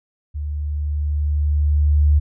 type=tone with level ramp; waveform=sine; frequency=74 Hz; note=D2; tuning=14 cents sharp; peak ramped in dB=-23 to -10 dBFS; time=0.34-2.2 s; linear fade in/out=20 ms; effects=none